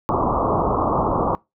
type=low-pass noise; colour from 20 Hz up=white; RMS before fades=-20 dBFS; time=0.09-1.35 s; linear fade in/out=0 ms; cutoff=1200 Hz; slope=96 dB/octave; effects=noise-tail reverb RT60 0.2 s tail -22 dB re dry